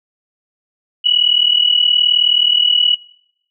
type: tone pair together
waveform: sine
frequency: 2917 / 2956 Hz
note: F#7 / F#7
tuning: -25 / -2 cents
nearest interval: unison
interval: 23 cents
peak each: -13 dBFS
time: 1.04-2.96 s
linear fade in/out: 20 ms
effects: noise-tail reverb RT60 0.8 s tail -26 dB re dry